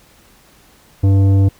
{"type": "tone with tanh clipping", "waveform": "triangle", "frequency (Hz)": 97.7, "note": "G2", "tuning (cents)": -5, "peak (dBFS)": -10, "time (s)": [1.03, 1.49], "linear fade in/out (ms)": 10, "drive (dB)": 15, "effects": ["pink hiss -49 dBFS RMS until 1.59 s"]}